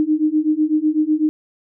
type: beating tone pair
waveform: sine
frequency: 303.3 / 311.3 Hz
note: D#4 / D#4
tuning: -44 / +1 cents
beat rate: 8 Hz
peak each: -18 / -17 dBFS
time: 0-1.29 s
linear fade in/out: 0 ms
effects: none